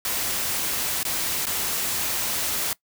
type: noise with dropouts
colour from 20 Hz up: white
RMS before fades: -26 dBFS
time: 0.05-2.73 s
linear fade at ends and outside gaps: 1 ms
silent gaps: 1.031-1.051 / 1.455-1.468 s
effects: noise-tail reverb RT60 0.1 s tail -21 dB re dry